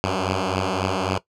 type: beating tone pair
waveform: 5% pulse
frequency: 92.5 / 96.2 Hz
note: F#2 / G2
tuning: 0 / -32 cents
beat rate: 3.7 Hz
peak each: -13 dBFS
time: 0.04-1.18 s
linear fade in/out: 0 ms
effects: noise-tail reverb RT60 0.1 s tail -17 dB re dry + low-pass 6000 Hz 12 dB/octave